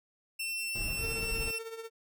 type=tone; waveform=sawtooth; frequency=2699 Hz; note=E7; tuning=40 cents sharp; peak=-30 dBFS; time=0.39-1.59 s; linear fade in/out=10 ms
type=noise; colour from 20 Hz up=brown; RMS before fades=-38 dBFS; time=0.75-1.51 s; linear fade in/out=2 ms
type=tone with tremolo; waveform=45% pulse; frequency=452.2 Hz; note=A4; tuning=47 cents sharp; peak=-37 dBFS; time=0.97-1.9 s; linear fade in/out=50 ms; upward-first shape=triangle; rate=16 Hz; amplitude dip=70%
effects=none